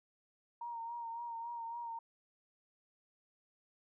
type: tone with vibrato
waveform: sine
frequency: 932.3 Hz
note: A#5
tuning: in tune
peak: -40 dBFS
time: 0.61-1.99 s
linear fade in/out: 5 ms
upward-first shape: sine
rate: 3.6 Hz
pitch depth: 34 cents each way
effects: none